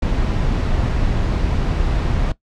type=noise; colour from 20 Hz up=brown; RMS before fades=-18 dBFS; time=0.02-2.32 s; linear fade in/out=5 ms; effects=noise-tail reverb RT60 0.1 s tail -17 dB re dry + low-pass 5000 Hz 12 dB/octave